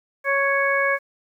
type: harmonic tone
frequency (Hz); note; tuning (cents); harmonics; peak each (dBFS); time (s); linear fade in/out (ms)
554.4; C#5; 0; 1 / 2 / 3 / 4; -23 / -25 / -22 / -24; 0.24-0.99; 50
effects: 9-bit